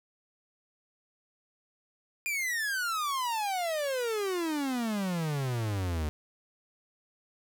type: exponential sweep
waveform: 45% pulse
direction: down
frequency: 2437 to 73.42 Hz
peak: -29 dBFS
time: 2.26-6.09 s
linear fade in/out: 0 ms
effects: none